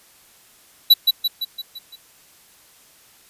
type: tone with echo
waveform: square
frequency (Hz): 3943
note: B7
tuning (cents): -4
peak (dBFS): -7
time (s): 0.9-0.94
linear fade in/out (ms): 10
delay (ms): 170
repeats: 6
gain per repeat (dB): -5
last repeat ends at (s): 1.96
effects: white hiss -52 dBFS RMS until 3.29 s + resampled to 32000 Hz